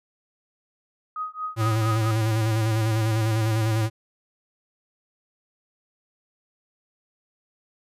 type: tone with tremolo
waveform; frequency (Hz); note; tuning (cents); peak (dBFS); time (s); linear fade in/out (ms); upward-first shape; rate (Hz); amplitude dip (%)
sine; 1253; D#6; +12; -25; 1.16-2.11; 2; triangle; 4.4; 100
type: tone with vibrato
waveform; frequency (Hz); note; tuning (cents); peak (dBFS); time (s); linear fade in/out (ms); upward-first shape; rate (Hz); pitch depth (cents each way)
square; 110.5; A2; +8; -21; 1.56-3.9; 50; square; 10; 35
effects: resampled to 32000 Hz